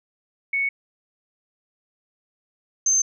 sine tone pair in turn, 2217 / 6271 Hz, C#7 / G8, 0 / 0 cents, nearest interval octave + tritone, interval 1800 cents, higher second, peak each -20 / -16 dBFS, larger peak second, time 0.53-0.69 / 2.86-3.02 s, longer neither, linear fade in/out 5 ms, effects none

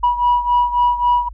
sine beating tone pair, 971 / 974.7 Hz, B5 / B5, -30 / -23 cents, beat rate 3.7 Hz, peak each -13 / -17 dBFS, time 0.03-1.29 s, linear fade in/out 10 ms, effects tanh soft clip ceiling -8 dBFS + added 50 Hz sine -32 dBFS peak until 1.33 s

